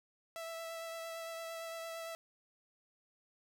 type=tone with vibrato; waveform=sawtooth; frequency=659.3 Hz; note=E5; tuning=in tune; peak=-38 dBFS; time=0.36-2.15 s; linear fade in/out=0 ms; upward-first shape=triangle; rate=8.8 Hz; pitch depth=16 cents each way; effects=none